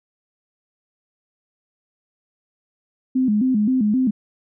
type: tone with vibrato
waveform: sine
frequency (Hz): 233.1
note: A#3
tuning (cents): 0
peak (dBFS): -15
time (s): 3.15-4.11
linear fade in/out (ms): 10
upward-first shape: square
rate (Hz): 3.8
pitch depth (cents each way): 180
effects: none